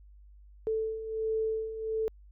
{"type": "beating tone pair", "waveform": "sine", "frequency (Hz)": [440, 441.4], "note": ["A4", "A4"], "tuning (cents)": [0, 5], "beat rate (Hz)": 1.4, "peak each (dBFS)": [-36, -30], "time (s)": [0.67, 2.08], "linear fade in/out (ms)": 0, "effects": ["added 50 Hz sine -51 dBFS peak until 2.31 s"]}